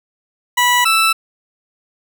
20% pulse tone pair in turn, 980 / 1321.1 Hz, B5 / E6, -14 / +3 cents, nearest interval perfect fourth, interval 517 cents, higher second, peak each -6 dBFS, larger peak neither, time 0.57-0.85 / 0.85-1.13 s, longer neither, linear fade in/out 10 ms, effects none

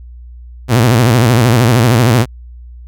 sawtooth tone with vibrato, 118.7 Hz, A#2, 32 cents sharp, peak -3 dBFS, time 0.68-2.26 s, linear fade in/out 50 ms, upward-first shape sine, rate 13 Hz, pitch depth 150 cents each way, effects added 60 Hz sine -30 dBFS peak until 2.87 s

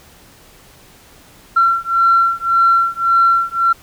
sine beating tone pair, 1359 / 1360.8 Hz, F6 / F6, -48 / -45 cents, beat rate 1.8 Hz, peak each -13 dBFS, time 1.56-3.73 s, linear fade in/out 10 ms, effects tanh soft clip ceiling -3 dBFS + pink hiss -45 dBFS RMS until 3.82 s

